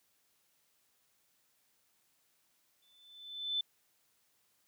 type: tone with exponential growth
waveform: sine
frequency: 3520 Hz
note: A7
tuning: in tune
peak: -29 dBFS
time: 2.82-3.61 s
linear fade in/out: 5 ms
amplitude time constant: 170 ms
effects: white hiss -74 dBFS RMS until 4.67 s + high-pass 60 Hz 12 dB/octave